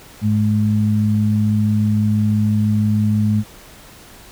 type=tone pair together; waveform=sine; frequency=106.1 / 212.2 Hz; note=G#2 / G#3; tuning=+38 / +38 cents; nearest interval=octave; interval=1200 cents; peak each=-16 dBFS; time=0.21-3.44 s; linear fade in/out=50 ms; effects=pink hiss -42 dBFS RMS until 4.31 s